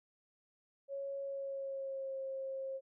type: tone with pitch glide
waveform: sine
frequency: 553 to 535.4 Hz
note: C#5 to C5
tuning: -4 to +40 cents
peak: -38 dBFS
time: 0.88-2.81 s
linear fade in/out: 50 ms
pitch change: -56 cents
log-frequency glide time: 1.22-2.18 s
effects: none